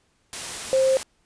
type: tone in noise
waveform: sine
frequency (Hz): 528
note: C5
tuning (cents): +16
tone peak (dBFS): -16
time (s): 0.73-0.97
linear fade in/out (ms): 0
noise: white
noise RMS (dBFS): -32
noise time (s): 0.33-1.03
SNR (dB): +13
effects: pink hiss -66 dBFS RMS until 1.25 s + resampled to 22050 Hz